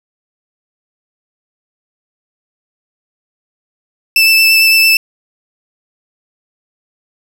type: tone with vibrato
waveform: 30% pulse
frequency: 2644 Hz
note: E7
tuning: 5 cents sharp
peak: -3 dBFS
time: 4.16-4.97 s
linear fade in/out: 2 ms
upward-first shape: sine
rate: 8.9 Hz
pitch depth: 13 cents each way
effects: none